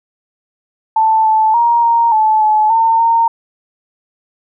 sine tone with pitch steps, 882 / 874 / 940 / 931 / 868 / 858 / 906 / 919 Hz, A5 / A5 / A#5 / A#5 / A5 / A5 / A#5 / A#5, +4 / -12 / +14 / -2 / -24 / -44 / -50 / -25 cents, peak -8 dBFS, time 0.96-3.28 s, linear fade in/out 5 ms, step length 290 ms, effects none

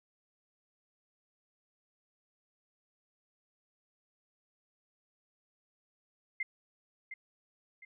sine tone with echo, 2093 Hz, C7, in tune, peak -31 dBFS, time 6.4-6.43 s, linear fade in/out 5 ms, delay 710 ms, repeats 2, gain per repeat -9 dB, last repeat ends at 7.85 s, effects none

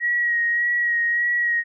sine tone with vibrato, 1900 Hz, A#6, 33 cents sharp, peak -18 dBFS, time 0-1.64 s, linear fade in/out 50 ms, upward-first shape sine, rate 1.7 Hz, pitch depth 23 cents each way, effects none

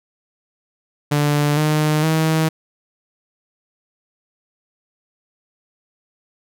sawtooth tone with pitch steps, 146.83 / 152.8 / 159.01 Hz, D3 / D#3 / D#3, 0 / -31 / +38 cents, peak -11 dBFS, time 1.11-2.49 s, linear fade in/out 10 ms, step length 460 ms, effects none

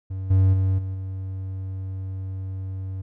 triangle tone with level steps, 95 Hz, F#2, 46 cents sharp, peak -25 / -12 / -16 / -24 / -26 dBFS, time 0.1-3.02 s, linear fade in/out 10 ms, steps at 0.3 / 0.53 / 0.78 / 0.94 s, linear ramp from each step 10 ms, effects none

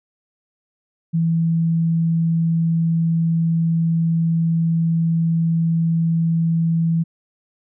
sine tone, 165 Hz, E3, 2 cents sharp, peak -15 dBFS, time 1.13-7.04 s, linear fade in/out 20 ms, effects none

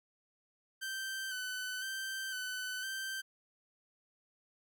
sawtooth tone with vibrato, 1532 Hz, G6, 40 cents flat, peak -34 dBFS, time 0.81-3.22 s, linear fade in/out 20 ms, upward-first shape square, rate 0.99 Hz, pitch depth 30 cents each way, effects none

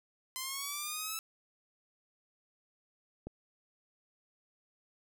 5% pulse linear sweep, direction up, 1026 to 1318.5 Hz, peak -25 dBFS, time 0.36-1.19 s, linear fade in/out 0 ms
click, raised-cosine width 2 ms, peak -28 dBFS, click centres 3.27 s
effects none

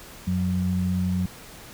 sine tone pair together, 91.5 / 182.86 Hz, F#2 / F#3, -19 / -20 cents, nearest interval octave, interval 1199 cents, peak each -26 / -23 dBFS, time 0.27-1.26 s, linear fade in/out 5 ms, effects pink hiss -44 dBFS RMS until 1.73 s

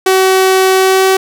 sawtooth tone with pitch glide, 378.2 to 380.8 Hz, F#4 to F#4, +38 to +50 cents, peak -3 dBFS, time 0.06-1.17 s, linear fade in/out 5 ms, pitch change +12 cents, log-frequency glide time 0.73-1.05 s, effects none

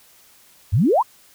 sine exponential sweep, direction up, 82.9 to 1135 Hz, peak -13 dBFS, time 0.72-1.03 s, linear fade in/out 20 ms, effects white hiss -52 dBFS RMS until 1.34 s

